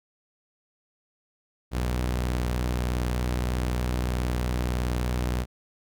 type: tone pair together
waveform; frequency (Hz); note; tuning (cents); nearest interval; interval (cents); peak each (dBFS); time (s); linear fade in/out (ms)
sawtooth; 61.6 / 103.7; B1 / G#2; -4 / -2; major sixth; 902; -21 / -33; 1.71-5.46; 50
effects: none